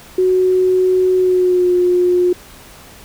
sine tone with pitch glide, 370 to 357.8 Hz, F#4 to F4, 0 to +42 cents, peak -10 dBFS, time 0.18-2.33 s, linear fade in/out 5 ms, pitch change -58 cents, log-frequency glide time 1.17-1.73 s, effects pink hiss -40 dBFS RMS until 3.04 s

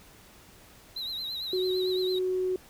triangle tone with vibrato, 3951 Hz, B7, in tune, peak -31 dBFS, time 0.96-2.19 s, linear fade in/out 5 ms, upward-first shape triangle, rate 8.9 Hz, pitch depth 100 cents each way
sine tone, 370 Hz, F#4, in tune, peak -25 dBFS, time 1.53-2.56 s, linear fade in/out 2 ms
effects tanh soft clip ceiling -17 dBFS + pink hiss -54 dBFS RMS until 2.69 s

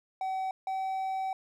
triangle tone pair in turn, 760 / 764.4 Hz, F#5 / G5, +46 / -44 cents, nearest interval unison, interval 10 cents, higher second, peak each -28 dBFS, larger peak neither, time 0.21-0.51 / 0.67-1.33 s, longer second, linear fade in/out 2 ms, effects none

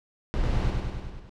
brown noise with echo, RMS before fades -26 dBFS, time 0.34-0.7 s, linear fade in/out 0 ms, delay 99 ms, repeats 6, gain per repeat -3 dB, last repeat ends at 1.294 s, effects low-pass 5000 Hz 12 dB/octave

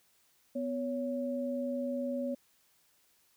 sine tone pair together, 249.6 / 560 Hz, B3 / C#5, +19 / +18 cents, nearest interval octave + major second, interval 1399 cents, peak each -34 / -35 dBFS, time 0.55-2.35 s, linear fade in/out 10 ms, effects white hiss -69 dBFS RMS until 3.36 s

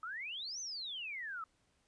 sine exponential two-way sweep, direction up then down, 1255 to 6272 to 1255 Hz, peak -40 dBFS, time 0.03-1.44 s, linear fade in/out 2 ms, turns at 0.6 s, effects pink hiss -75 dBFS RMS until 1.87 s + resampled to 22050 Hz

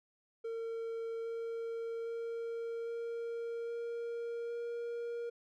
triangle tone with pitch steps, 456.3 / 459.2 / 462.1 / 465.1 / 468 / 471 Hz, A#4 / A#4 / A#4 / A#4 / A#4 / A#4, -37 / -26 / -15 / -4 / +7 / +18 cents, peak -35 dBFS, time 0.44-5.3 s, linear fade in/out 10 ms, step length 810 ms, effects none

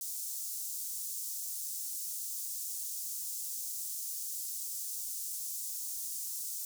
pink high-pass noise, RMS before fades -39 dBFS, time 0.01-6.65 s, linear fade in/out 2 ms, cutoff 6400 Hz, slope 24 dB/octave, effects none

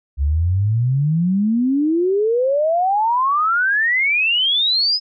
sine exponential sweep, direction up, 66.9 to 5150 Hz, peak -14 dBFS, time 0.17-5 s, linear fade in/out 50 ms, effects none

